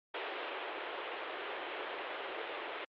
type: band-pass noise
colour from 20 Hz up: pink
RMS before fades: -41 dBFS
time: 0.14-2.85 s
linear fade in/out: 5 ms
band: 350 to 3400 Hz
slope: 48 dB/octave
effects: Opus 48 kbps